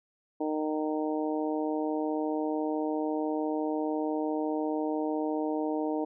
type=harmonic tone; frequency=154.1 Hz; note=D#3; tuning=16 cents flat; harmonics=2 / 3 / 4 / 5 / 6; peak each=-30 / -34 / -36 / -38 / -40 dBFS; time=0.4-6.05 s; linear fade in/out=10 ms; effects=none